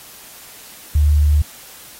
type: tone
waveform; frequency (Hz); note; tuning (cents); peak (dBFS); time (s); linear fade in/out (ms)
sine; 74.3; D2; +21; -10; 0.95-1.42; 5
effects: white hiss -40 dBFS RMS until 1.99 s + AAC 48 kbps